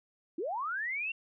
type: linear sweep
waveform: sine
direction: up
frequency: 293.7 to 2763 Hz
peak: -32 dBFS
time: 0.38-1.12 s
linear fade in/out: 5 ms
effects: none